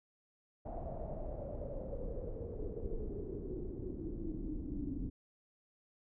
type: noise with low-pass filter sweep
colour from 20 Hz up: brown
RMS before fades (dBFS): -41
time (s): 0.65-5.1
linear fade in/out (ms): 10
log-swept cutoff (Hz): 700 to 270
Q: 8.1
effects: none